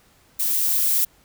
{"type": "noise with level ramp", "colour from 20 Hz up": "violet", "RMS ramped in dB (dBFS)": [-22, -19], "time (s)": [0.39, 1.05], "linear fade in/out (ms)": 10, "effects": ["pink hiss -57 dBFS RMS until 1.24 s"]}